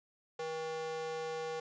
square tone with high-pass filter, 159.7 Hz, D#3, 45 cents sharp, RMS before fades -39 dBFS, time 0.39-1.6 s, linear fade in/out 5 ms, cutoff 540 Hz, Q 2.8, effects resampled to 16000 Hz + 11-bit

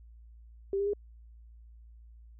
sine tone with pitch steps, 393.3 / 401.3 / 409.5 Hz, G4 / G4 / G#4, +6 / +41 / -24 cents, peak -27 dBFS, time 0.73-0.934 s, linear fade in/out 2 ms, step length 68 ms, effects added 57 Hz sine -50 dBFS peak until 2.39 s

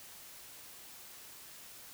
silence, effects white hiss -52 dBFS RMS until 1.93 s

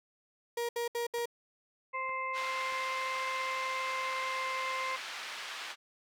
35% pulse tone bursts, 472.5 Hz, A#4, 23 cents sharp, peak -30 dBFS, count 4, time 0.57-1.257 s, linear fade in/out 5 ms, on 120 ms, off 69 ms
clicks, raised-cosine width 0.5 ms, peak -36 dBFS, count 3, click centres 1.185 / 2.093 / 2.724 s
harmonic tone, 523.3 Hz, C5, in tune, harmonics 1 / 2 / 4 / 5, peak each -43 / -35 / -38 / -48 dBFS, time 1.93-4.97 s, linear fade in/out 20 ms
pink band-pass noise, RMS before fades -42 dBFS, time 2.33-5.76 s, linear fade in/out 50 ms, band 1300 to 4200 Hz, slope 12 dB/octave
effects none

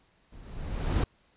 brown noise with level ramp, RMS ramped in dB -49 to -22 dBFS, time 0.32-1.04 s, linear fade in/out 5 ms, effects pink hiss -66 dBFS RMS until 1.36 s + resampled to 8000 Hz

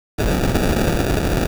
pink noise with sample-and-hold, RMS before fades -18 dBFS, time 0.18-1.47 s, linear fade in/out 10 ms, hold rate 1050 Hz, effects none

